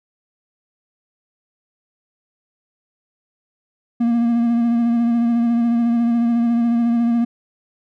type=tone with vibrato; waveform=triangle; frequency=234.7 Hz; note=A#3; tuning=12 cents sharp; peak=-12 dBFS; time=4-7.25 s; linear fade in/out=10 ms; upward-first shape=sine; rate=14 Hz; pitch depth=25 cents each way; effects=none